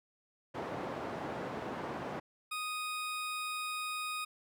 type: band-pass noise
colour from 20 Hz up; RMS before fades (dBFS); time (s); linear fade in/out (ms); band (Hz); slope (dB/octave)
white; -40; 0.54-2.2; 10; 130 to 840; 12
type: tone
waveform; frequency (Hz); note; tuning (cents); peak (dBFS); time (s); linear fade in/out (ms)
20% pulse; 1244.5; D#6; 0; -31; 2.51-4.25; 10
effects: none